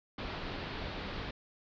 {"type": "low-pass noise", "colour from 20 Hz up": "pink", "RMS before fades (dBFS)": -40, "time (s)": [0.18, 1.31], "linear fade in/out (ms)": 5, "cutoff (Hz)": 4500, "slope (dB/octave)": 48, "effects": []}